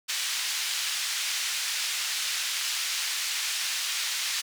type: band-pass noise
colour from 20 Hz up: white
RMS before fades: -30 dBFS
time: 0.08-4.42 s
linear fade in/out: 20 ms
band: 1900 to 5800 Hz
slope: 12 dB/octave
effects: none